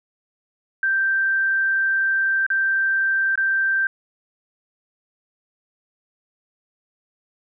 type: tone with dropouts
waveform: sine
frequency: 1568 Hz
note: G6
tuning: in tune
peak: -17 dBFS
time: 0.83-3.87 s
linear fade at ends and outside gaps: 2 ms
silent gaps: 2.465-2.502 / 3.356-3.376 s
effects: none